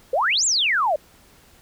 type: exponential two-way sweep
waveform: sine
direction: up then down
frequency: 477.3 to 7870 to 563 Hz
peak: -17 dBFS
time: 0.13-0.96 s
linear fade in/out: 5 ms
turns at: 0.45 s
effects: pink hiss -53 dBFS RMS until 1.61 s